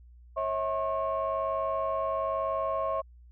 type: tone cluster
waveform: sine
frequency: 545 / 646 / 1083 Hz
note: C#5 / E5 / C#6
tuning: -29 / -35 / -41 cents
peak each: -32 / -30 / -30 dBFS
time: 0.36-3.02 s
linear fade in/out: 20 ms
effects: tanh soft clip ceiling -21 dBFS + added 60 Hz sine -50 dBFS peak until 3.31 s